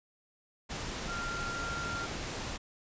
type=tone in noise; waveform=sine; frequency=1387 Hz; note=F6; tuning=12 cents flat; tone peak=-36 dBFS; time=1.08-2.07 s; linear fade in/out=20 ms; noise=pink; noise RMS=-38 dBFS; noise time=0.69-2.58 s; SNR=-1 dB; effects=resampled to 16000 Hz